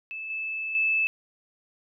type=tone with level steps; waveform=sine; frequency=2621 Hz; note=E7; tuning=11 cents flat; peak=-33 / -29 / -21 dBFS; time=0.11-1.07 s; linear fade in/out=0 ms; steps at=0.3 / 0.75 s; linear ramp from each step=2 ms; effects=none